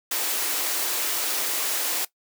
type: high-pass noise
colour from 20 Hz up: white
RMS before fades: -26 dBFS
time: 0.11-2.05 s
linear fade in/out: 5 ms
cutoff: 270 Hz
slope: 96 dB/octave
effects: noise-tail reverb RT60 0.1 s tail -18 dB re dry